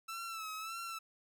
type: tone with vibrato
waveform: sawtooth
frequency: 1318.5 Hz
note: E6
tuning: in tune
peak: -37 dBFS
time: 0.08-0.99 s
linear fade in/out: 10 ms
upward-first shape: sine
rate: 1.7 Hz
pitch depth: 59 cents each way
effects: none